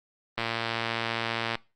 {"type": "click train", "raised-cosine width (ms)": 0.3, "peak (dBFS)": -12, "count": 136, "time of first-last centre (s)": [0.38, 1.554], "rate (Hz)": 115, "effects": ["noise-tail reverb RT60 0.3 s tail -22 dB re dry", "Opus 24 kbps"]}